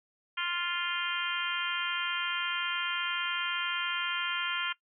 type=harmonic tone; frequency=349.2 Hz; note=F4; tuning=in tune; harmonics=3 / 4 / 5 / 6 / 7 / 8 / 9; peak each=-39 / -35 / -39 / -40 / -38 / -38 / -36 dBFS; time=0.37-4.73 s; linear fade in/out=10 ms; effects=noise-tail reverb RT60 0.1 s tail -19 dB re dry